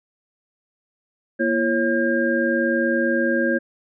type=tone cluster; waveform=sine; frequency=236.6 / 337.4 / 547 / 1609 Hz; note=A#3 / E4 / C#5 / G6; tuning=+26 / +40 / -23 / +45 cents; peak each=-23 dBFS; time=1.39-3.59 s; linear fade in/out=20 ms; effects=none